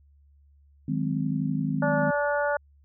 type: chord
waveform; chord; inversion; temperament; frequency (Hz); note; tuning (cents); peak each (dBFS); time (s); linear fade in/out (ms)
sine; Ab dominant seventh; second; just; 155.74 / 186.89 / 207.7 / 259.6; Eb3 / Gb3 / Ab3 / C4; +2 / +18 / 0 / -13; -28 / -34 / -31 / -29; 0.88-2.11; 5
type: harmonic tone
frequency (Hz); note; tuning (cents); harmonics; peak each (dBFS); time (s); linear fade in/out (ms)
290; D4; -22; 2 / 3 / 4 / 5 / 6; -25 / -30 / -36 / -29 / -40; 1.82-2.57; 5
effects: added 71 Hz sine -55 dBFS peak until 2.84 s